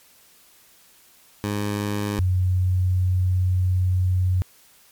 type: tone pair in turn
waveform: 15% pulse / sine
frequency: 103 / 91.76 Hz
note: G#2 / F#2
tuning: -14 / -14 cents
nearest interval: major second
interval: 200 cents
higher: first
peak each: -17 dBFS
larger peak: neither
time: 1.44-2.19 / 2.19-4.42 s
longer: second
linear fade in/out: 0 ms
effects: white hiss -54 dBFS RMS until 4.91 s + MP3 96 kbps